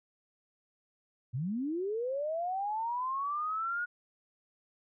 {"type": "linear sweep", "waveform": "sine", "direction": "up", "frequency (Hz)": [111.3, 1455], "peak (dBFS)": -31, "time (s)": [1.33, 3.86], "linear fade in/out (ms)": 20, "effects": []}